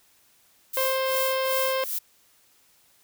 violet noise with tremolo, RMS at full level -28 dBFS, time 0.73-1.99 s, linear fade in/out 10 ms, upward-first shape sine, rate 2.6 Hz, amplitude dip 75%
harmonic tone, 527 Hz, C5, 12 cents sharp, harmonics 1 / 2 / 3 / 4 / 5 / 6 / 7 / 8 / 9 / 10, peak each -25 / -30 / -36 / -36 / -39 / -37 / -43 / -44 / -46 / -42 dBFS, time 0.77-1.84 s, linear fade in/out 2 ms
effects white hiss -61 dBFS RMS until 3.03 s

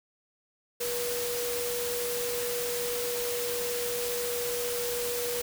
sine tone in noise, 482.9 Hz, B4, 39 cents flat, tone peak -31 dBFS, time 0.8-5.42 s, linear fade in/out 10 ms, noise white, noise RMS -34 dBFS, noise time 0.8-5.42 s, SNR 0 dB, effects none

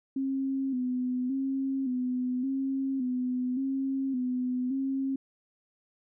sine tone with vibrato, 260 Hz, C4, 11 cents flat, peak -27 dBFS, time 0.16-5.16 s, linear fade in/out 5 ms, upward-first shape square, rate 0.88 Hz, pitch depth 59 cents each way, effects none

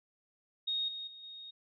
sine tone with level steps, 3729 Hz, A#7, in tune, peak -31 / -39 / -48 / -45 dBFS, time 0.67-1.51 s, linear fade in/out 10 ms, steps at 0.88 / 1.07 / 1.23 s, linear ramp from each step 5 ms, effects none

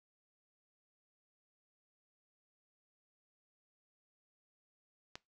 click, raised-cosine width 0.2 ms, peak -26 dBFS, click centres 5.155 s, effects noise-tail reverb RT60 0.2 s tail -21 dB re dry

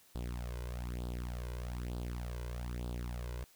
sawtooth tone with flanger, 60.3 Hz, B1, 41 cents flat, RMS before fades -40 dBFS, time 0.15-3.44 s, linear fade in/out 0 ms, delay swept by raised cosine 0.23 to 2.03 ms, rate 1.1 Hz, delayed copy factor +0.8, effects white hiss -64 dBFS RMS until 3.55 s

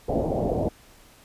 white low-pass noise, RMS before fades -25 dBFS, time 0.08-0.69 s, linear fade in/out 10 ms, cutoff 720 Hz, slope 48 dB/octave, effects pink hiss -53 dBFS RMS until 1.24 s + resampled to 32000 Hz

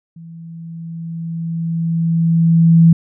sine tone with level ramp, 165.6 Hz, E3, 8 cents sharp, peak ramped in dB -33 to -4 dBFS, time 0.16-2.93 s, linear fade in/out 5 ms, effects none

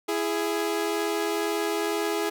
sawtooth tone pair together, 333.2 / 415.3 Hz, E4 / G#4, +19 / 0 cents, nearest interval major third, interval 381 cents, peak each -25 / -23 dBFS, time 0.08-2.3 s, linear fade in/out 10 ms, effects none

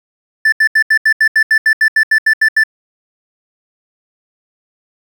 triangle tone bursts, 1760 Hz, A6, in tune, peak -5 dBFS, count 15, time 0.45-2.637 s, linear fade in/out 5 ms, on 73 ms, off 78 ms, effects 7-bit

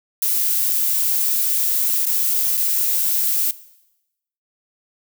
violet noise with dropouts, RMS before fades -19 dBFS, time 0.22-3.51 s, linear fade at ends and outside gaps 2 ms, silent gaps 2.055-2.066 / 2.571-2.575 s, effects noise-tail reverb RT60 0.9 s tail -18 dB re dry

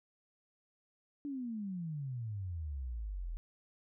sine exponential sweep, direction down, 293.7 to 38.89 Hz, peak -37 dBFS, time 1.25-3.37 s, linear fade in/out 0 ms, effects none

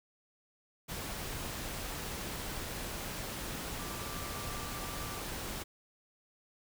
sine tone in noise, 1174.7 Hz, D6, in tune, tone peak -47 dBFS, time 3.78-5.22 s, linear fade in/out 20 ms, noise pink, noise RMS -40 dBFS, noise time 0.88-5.64 s, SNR -10 dB, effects none

